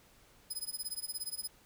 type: tone with tremolo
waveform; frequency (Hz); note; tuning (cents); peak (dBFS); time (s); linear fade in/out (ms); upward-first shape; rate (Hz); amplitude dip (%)
10% pulse; 5030; D#8; +18; -29; 0.5-1.48; 10; sine; 17; 95
effects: pink hiss -63 dBFS RMS until 1.65 s